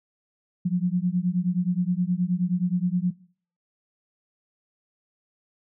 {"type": "beating tone pair", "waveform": "sine", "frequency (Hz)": [174.61, 184.11], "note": ["F3", "F#3"], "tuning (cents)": [0, -8], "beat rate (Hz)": 9.5, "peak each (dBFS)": -24, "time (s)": [0.65, 3.11], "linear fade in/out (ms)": 10, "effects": ["noise-tail reverb RT60 0.5 s tail -21 dB re dry"]}